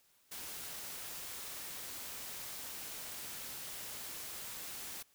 white noise, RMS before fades -45 dBFS, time 0.31-5.03 s, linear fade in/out 10 ms, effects white hiss -70 dBFS RMS until 5.14 s

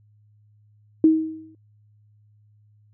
sine tone with exponential decay, 317.4 Hz, D#4, 35 cents sharp, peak -9 dBFS, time 1.04-1.55 s, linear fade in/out 2 ms, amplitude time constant 110 ms, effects added 105 Hz sine -54 dBFS peak until 2.93 s

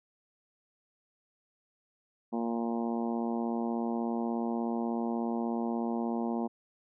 harmonic tone, 116.54 Hz, A#2, in tune, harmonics 2 / 3 / 4 / 5 / 6 / 7 / 8 / 9, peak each -31 / -37 / -41 / -44 / -41 / -42 / -44 / -50 dBFS, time 2.32-6.48 s, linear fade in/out 20 ms, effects none

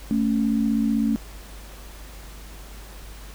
sine tone pair together, 221.4 / 277.3 Hz, A3 / C#4, +11 / +1 cents, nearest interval major third, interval 390 cents, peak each -20 / -24 dBFS, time 0.11-1.16 s, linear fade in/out 0 ms, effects added 50 Hz sine -39 dBFS peak until 3.34 s + pink hiss -45 dBFS RMS until 3.34 s

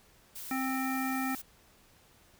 blue noise, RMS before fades -43 dBFS, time 0.35-1.42 s, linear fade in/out 10 ms
harmonic tone, 263.1 Hz, C4, 10 cents sharp, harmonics 1 / 3 / 5 / 7 / 9, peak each -32 / -37 / -39 / -40 / -42 dBFS, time 0.51-1.35 s, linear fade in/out 2 ms
effects pink hiss -62 dBFS RMS until 2.39 s

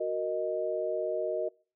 sine chord, D# minor, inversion first, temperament equal, 370 / 466.2 / 622.3 Hz, F#4 / A#4 / D#5, 0 / 0 / 0 cents, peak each -34 / -34 / -31 dBFS, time 0-1.49 s, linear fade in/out 10 ms, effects noise-tail reverb RT60 0.4 s tail -25 dB re dry

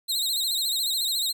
sawtooth tone with vibrato, 3951 Hz, B7, in tune, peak -21 dBFS, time 0.08-1.33 s, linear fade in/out 20 ms, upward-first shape sine, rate 14 Hz, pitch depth 110 cents each way, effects none

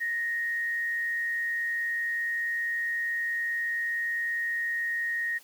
sine tone with frequency modulation, 1864.7 Hz, A#6, in tune, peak -27 dBFS, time 0-5.39 s, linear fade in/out 20 ms, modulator 110 Hz, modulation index 0.32, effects white hiss -55 dBFS RMS until 5.43 s + high-pass 200 Hz 12 dB/octave

